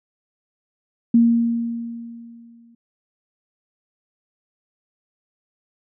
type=tone with exponential decay; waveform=sine; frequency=233.1 Hz; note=A#3; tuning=in tune; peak=-9 dBFS; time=1.14-2.75 s; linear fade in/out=5 ms; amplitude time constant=350 ms; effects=none